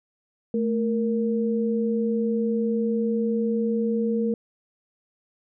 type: tone pair together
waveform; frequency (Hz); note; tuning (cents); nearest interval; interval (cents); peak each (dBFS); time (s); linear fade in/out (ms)
sine; 220 / 466.2; A3 / A#4; 0 / 0; octave + minor second; 1300; -23 / -25; 0.54-4.34; 2
effects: none